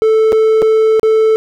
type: tone with dropouts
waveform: triangle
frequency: 439.7 Hz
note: A4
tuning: 1 cent flat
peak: -5 dBFS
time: 0.02-1.36 s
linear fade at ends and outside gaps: 0 ms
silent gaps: 0.321-0.328 / 0.619-0.625 / 0.996-1.031 s
effects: none